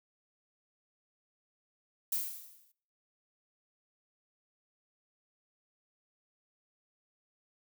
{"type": "noise with exponential decay", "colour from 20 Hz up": "violet", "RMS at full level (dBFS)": -30, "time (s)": [2.12, 2.72], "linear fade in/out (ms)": 5, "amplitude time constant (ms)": 130, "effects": ["noise-tail reverb RT60 0.6 s tail -23 dB re dry"]}